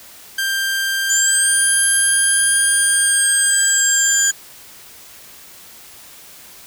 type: tone with pitch glide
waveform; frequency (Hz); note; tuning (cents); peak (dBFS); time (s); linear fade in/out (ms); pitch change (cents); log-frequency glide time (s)
sawtooth; 1584 to 1605.2; G6 to G6; +18 to +41; -14; 0.38-4.31; 5; +23; 0.94-2.51
type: exponential two-way sweep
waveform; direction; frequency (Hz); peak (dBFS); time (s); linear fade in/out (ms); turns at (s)
sine; up then down; 6920 to 11000 to 6920; -14; 1.09-4.32; 20; 1.86
effects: white hiss -41 dBFS RMS until 6.66 s